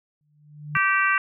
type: tone with exponential growth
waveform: sine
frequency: 148.9 Hz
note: D3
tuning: 24 cents sharp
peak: -27 dBFS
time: 0.21-0.77 s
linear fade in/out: 0 ms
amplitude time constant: 120 ms
type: harmonic tone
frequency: 388.4 Hz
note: G4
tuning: 16 cents flat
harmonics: 3 / 4 / 5 / 6 / 7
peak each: -23 / -22 / -25 / -28 / -28 dBFS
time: 0.75-1.18 s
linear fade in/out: 2 ms
effects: none